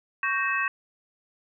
sine tone cluster, 1115 / 1567 / 1866 / 2597 Hz, C#6 / G6 / A#6 / E7, +10 / -1 / +1 / -26 cents, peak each -29 dBFS, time 0.23-0.68 s, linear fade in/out 2 ms, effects none

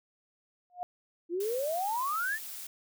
sine tone with exponential growth, 716 Hz, F5, 43 cents sharp, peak -29 dBFS, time 0.7-0.83 s, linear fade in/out 0 ms, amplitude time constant 28 ms
sine exponential sweep, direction up, 329.6 to 1848 Hz, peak -29 dBFS, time 1.29-2.39 s, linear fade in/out 50 ms
blue noise, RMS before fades -42 dBFS, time 1.4-2.67 s, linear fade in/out 5 ms
effects none

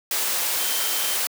sine tone in noise, 3124 Hz, G7, 7 cents flat, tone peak -33 dBFS, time 0.59-1.16 s, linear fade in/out 2 ms, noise white, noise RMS -24 dBFS, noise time 0.11-1.27 s, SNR -12 dB, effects high-pass 400 Hz 12 dB/octave

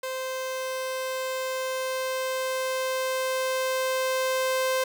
sawtooth tone with level ramp, 520 Hz, C5, 11 cents flat, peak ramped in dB -26 to -19 dBFS, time 0.03-4.84 s, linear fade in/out 5 ms, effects 8-bit

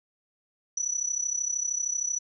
sine tone with amplitude modulation, 5920 Hz, F#8, in tune, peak -23 dBFS, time 0.77-2.19 s, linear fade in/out 5 ms, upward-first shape sine, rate 33 Hz, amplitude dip 80%, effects none

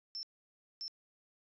sine tone bursts at uneven times, 5350 Hz, E8, 25 cents sharp, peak -39 dBFS, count 2, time 0.15-0.23 / 0.81-0.88 s, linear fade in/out 0 ms, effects resampled to 16000 Hz

